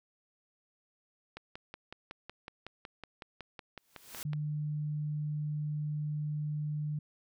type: click train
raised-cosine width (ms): 0.3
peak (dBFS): -27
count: 17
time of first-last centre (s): 1.37-4.333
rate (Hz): 5.4
type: noise with exponential growth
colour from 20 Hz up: white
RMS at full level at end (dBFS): -40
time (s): 3.78-4.23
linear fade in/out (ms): 1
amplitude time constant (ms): 96
type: tone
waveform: sine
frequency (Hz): 150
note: D3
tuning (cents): +37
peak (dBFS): -32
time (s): 4.25-6.99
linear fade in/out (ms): 5
effects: none